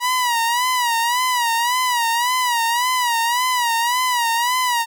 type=tone with vibrato; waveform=sawtooth; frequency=966 Hz; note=B5; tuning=39 cents flat; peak=-13 dBFS; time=0-4.86 s; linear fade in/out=50 ms; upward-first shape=sine; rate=1.8 Hz; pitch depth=91 cents each way; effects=none

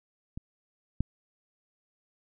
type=clicks; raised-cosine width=5 ms; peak=-25 / -14 dBFS; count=2; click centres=0.375 / 1.006 s; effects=none

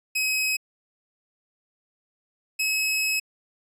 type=tone pair in turn; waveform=sawtooth; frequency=2545 / 2567 Hz; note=D#7 / E7; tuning=+39 / -47 cents; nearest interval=unison; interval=14 cents; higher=second; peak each=-19 / -19 dBFS; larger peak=neither; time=0.15-0.57 / 2.59-3.2 s; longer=second; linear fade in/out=10 ms; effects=resampled to 32000 Hz

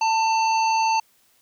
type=harmonic tone with a mistuned harmonic; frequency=892 Hz; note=A5; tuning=23 cents sharp; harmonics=1 / 3 / 5 / 7; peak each=-18 / -28 / -32 / -35 dBFS; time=0.01-1 s; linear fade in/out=5 ms; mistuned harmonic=5; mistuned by=+22 cents; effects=white hiss -61 dBFS RMS until 1.41 s

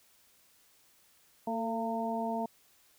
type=harmonic tone with a mistuned harmonic; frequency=227.8 Hz; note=A#3; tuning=40 cents flat; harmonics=1 / 2 / 3 / 4; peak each=-35 / -40 / -35 / -37 dBFS; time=1.47-2.46 s; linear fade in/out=5 ms; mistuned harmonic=2; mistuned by=-36 cents; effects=white hiss -65 dBFS RMS until 2.98 s

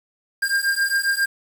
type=beating tone pair; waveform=square; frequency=1600 / 1607.4 Hz; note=G6 / G6; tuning=+35 / +43 cents; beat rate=7.4 Hz; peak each=-23 / -22 dBFS; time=0.42-1.26 s; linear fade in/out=10 ms; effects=7-bit

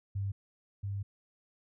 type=tone pair in turn; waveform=sine; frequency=98.8 / 99.72 Hz; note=G2 / G2; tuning=+14 / +30 cents; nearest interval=unison; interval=16 cents; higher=second; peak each=-31 / -33 dBFS; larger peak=first; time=0.15-0.32 / 0.83-1.03 s; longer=second; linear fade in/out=10 ms; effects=none

